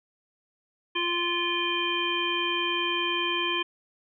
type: harmonic tone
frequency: 347.5 Hz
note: F4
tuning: 9 cents flat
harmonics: 1 / 3 / 5 / 7 / 9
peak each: -32 / -31 / -35 / -31 / -29 dBFS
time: 0.95-3.63 s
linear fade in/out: 10 ms
effects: none